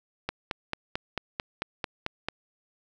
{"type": "click train", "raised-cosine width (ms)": 0.3, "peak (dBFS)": -13, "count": 10, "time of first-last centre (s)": [0.29, 2.286], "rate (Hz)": 4.51, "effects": []}